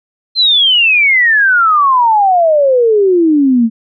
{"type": "exponential sweep", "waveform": "sine", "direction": "down", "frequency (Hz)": [4186, 220], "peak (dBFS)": -6, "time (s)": [0.35, 3.7], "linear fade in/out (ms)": 50, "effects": []}